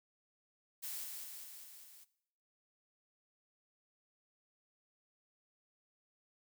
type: noise with echo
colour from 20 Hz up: blue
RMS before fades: -43 dBFS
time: 0.82-1.05 s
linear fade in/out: 20 ms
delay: 200 ms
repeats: 5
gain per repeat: -3 dB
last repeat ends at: 2.05 s
effects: noise-tail reverb RT60 0.7 s tail -18 dB re dry